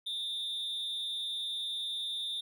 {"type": "tone with amplitude modulation", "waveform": "triangle", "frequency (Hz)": 3605, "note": "A7", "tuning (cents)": 41, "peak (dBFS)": -29, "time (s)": [0.06, 2.41], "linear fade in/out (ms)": 10, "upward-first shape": "sine", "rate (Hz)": 230, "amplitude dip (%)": 75, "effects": []}